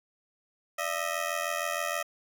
15% pulse ring-modulated tone, 633 Hz, D#5, 30 cents sharp, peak -20 dBFS, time 0.78-2.03 s, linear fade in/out 10 ms, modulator 43.2 Hz, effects 10-bit

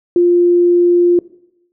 sine tone, 350 Hz, F4, 4 cents sharp, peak -7 dBFS, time 0.16-1.19 s, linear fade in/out 2 ms, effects noise-tail reverb RT60 0.8 s tail -20 dB re dry

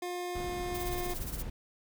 25% pulse tone, 355.8 Hz, F4, 32 cents sharp, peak -31 dBFS, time 0.02-1.14 s, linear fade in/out 5 ms
brown noise, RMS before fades -39 dBFS, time 0.35-1.5 s, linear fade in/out 5 ms
blue noise with tremolo, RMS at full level -40 dBFS, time 0.74-1.43 s, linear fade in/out 10 ms, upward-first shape sine, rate 17 Hz, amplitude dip 70%
effects none

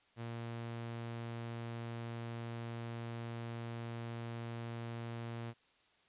sawtooth tone, 116.54 Hz, A#2, in tune, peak -37 dBFS, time 0.16-5.54 s, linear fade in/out 50 ms, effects white hiss -70 dBFS RMS until 6.08 s + resampled to 8000 Hz

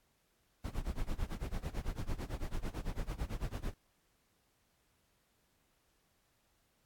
brown noise with tremolo, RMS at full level -35 dBFS, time 0.64-3.74 s, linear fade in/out 5 ms, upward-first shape sine, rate 9 Hz, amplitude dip 90%, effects pink hiss -75 dBFS RMS until 6.85 s + AAC 64 kbps

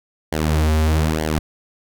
sawtooth tone with flanger, 78 Hz, D#2, 5 cents sharp, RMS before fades -18 dBFS, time 0.32-1.39 s, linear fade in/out 5 ms, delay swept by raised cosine 0.78 to 6.68 ms, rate 1.1 Hz, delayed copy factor -0.8, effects none

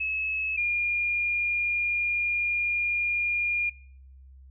sine tone pair in turn, 2587 / 2416 Hz, E7 / D7, -33 / +48 cents, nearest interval minor second, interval 119 cents, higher first, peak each -26 / -23 dBFS, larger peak second, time 0-0.57 / 0.57-3.7 s, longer second, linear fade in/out 10 ms, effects noise-tail reverb RT60 0.7 s tail -26 dB re dry + added 66 Hz sine -47 dBFS peak until 4.5 s

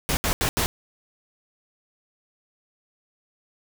pink noise bursts at uneven times, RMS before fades -23 dBFS, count 4, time 0.09-0.17 / 0.24-0.33 / 0.41-0.49 / 0.57-0.66 s, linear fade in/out 0 ms, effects none

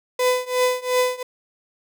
35% pulse tone with tremolo, 502 Hz, B4, 28 cents sharp, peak -13 dBFS, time 0.19-1.23 s, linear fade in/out 5 ms, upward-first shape triangle, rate 2.8 Hz, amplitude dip 95%, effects none

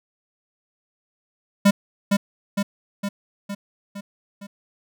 square tone with echo, 200.8 Hz, G3, 42 cents sharp, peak -12 dBFS, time 1.65-1.71 s, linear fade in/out 10 ms, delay 460 ms, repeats 6, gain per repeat -4 dB, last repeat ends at 4.47 s, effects none

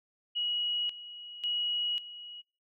sine tone with tremolo, 2908 Hz, F#7, 31 cents flat, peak -29 dBFS, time 0.35-2.42 s, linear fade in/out 20 ms, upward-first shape square, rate 0.92 Hz, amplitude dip 80%, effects noise-tail reverb RT60 0.4 s tail -25 dB re dry

